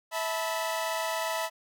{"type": "chord", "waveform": "sawtooth", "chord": "E suspended fourth", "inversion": "none", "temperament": "equal with one note detuned", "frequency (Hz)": [650.9, 880, 987.8], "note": ["E5", "A5", "B5"], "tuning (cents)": [-22, 0, 0], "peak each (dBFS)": [-28, -32, -30], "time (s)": [0.11, 1.5], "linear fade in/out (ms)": 50, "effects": []}